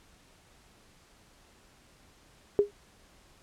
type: tone with exponential decay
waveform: sine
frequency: 408.7 Hz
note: G#4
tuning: 28 cents flat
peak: -15 dBFS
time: 2.59-2.71 s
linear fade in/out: 0 ms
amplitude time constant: 25 ms
effects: pink hiss -60 dBFS RMS until 3.42 s + low-pass 10000 Hz 12 dB/octave